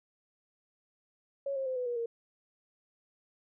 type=tone with pitch steps; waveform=sine; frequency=554.4 / 535.2 / 516.7 / 498.8 / 481.5 / 464.8 Hz; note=C#5 / C5 / C5 / B4 / B4 / A#4; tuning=0 / +39 / -22 / +17 / -44 / -5 cents; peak=-31 dBFS; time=1.46-2.06 s; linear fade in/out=5 ms; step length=100 ms; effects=none